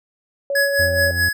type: tone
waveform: sine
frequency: 560 Hz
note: C#5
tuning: 18 cents sharp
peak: -19 dBFS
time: 0.5-1.11 s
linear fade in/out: 2 ms
type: tone with tremolo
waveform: square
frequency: 1683 Hz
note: G#6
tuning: 23 cents sharp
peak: -15 dBFS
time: 0.55-1.33 s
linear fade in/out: 5 ms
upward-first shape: sine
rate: 4.7 Hz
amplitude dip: 70%
type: harmonic tone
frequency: 87 Hz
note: F2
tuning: 6 cents flat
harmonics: 1 / 2 / 3 / 4 / 5 / 6 / 7 / 9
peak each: -23 / -39 / -37 / -43 / -47 / -41 / -49 / -46 dBFS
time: 0.79-1.29 s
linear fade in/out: 5 ms
effects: none